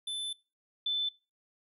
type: tone pair in turn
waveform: square / sine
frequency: 3520 / 3520 Hz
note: A7 / A7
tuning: 0 / 0 cents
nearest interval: unison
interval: 0 cents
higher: neither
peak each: -34 / -28 dBFS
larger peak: second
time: 0.07-0.33 / 0.86-1.09 s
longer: first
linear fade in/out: 5 ms
effects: noise-tail reverb RT60 0.3 s tail -23 dB re dry + resampled to 32000 Hz